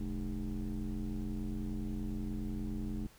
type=tone with frequency modulation; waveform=sine; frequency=121.9 Hz; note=B2; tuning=22 cents flat; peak=-33 dBFS; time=0-3.07 s; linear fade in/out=5 ms; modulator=90.2 Hz; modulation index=1.9; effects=tanh soft clip ceiling -32 dBFS + pink hiss -61 dBFS RMS until 3.18 s